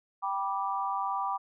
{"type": "chord", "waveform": "sine", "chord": "G major", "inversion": "none", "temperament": "equal with one note detuned", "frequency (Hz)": [784, 978.1, 1174.7], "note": ["G5", "B5", "D6"], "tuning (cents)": [0, -17, 0], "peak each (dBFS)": -33, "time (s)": [0.22, 1.38], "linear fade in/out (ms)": 20, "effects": []}